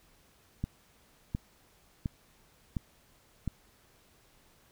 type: click train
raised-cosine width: 5 ms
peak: -19 dBFS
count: 5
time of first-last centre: 0.64-3.477 s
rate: 1.41 Hz
effects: pink hiss -64 dBFS RMS until 4.71 s